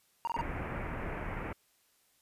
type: tone bursts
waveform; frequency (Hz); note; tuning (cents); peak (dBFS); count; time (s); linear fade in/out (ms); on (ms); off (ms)
triangle; 932.3; A#5; 0; -28; 4; 0.25-0.411; 0; 23; 23
type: low-pass noise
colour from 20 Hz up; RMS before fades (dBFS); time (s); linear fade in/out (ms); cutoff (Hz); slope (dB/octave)
pink; -38; 0.36-1.53; 5; 2400; 48
effects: white hiss -70 dBFS RMS until 2.21 s + resampled to 32000 Hz